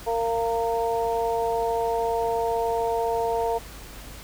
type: harmonic tone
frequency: 230 Hz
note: A#3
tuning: 23 cents flat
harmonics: 2 / 3 / 4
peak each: -25 / -27 / -28 dBFS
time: 0.06-3.59 s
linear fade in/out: 20 ms
effects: added 50 Hz sine -44 dBFS peak until 4.23 s + pink hiss -43 dBFS RMS until 4.23 s